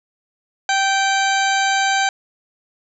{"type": "harmonic tone with a mistuned harmonic", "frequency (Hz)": 780, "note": "G5", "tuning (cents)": -9, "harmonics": [1, 2, 3, 4, 5, 6, 8, 9], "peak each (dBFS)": [-18, -20, -25, -28, -28, -30, -30, -30], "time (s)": [0.69, 2.09], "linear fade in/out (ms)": 2, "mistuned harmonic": 9, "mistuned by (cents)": 57, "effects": []}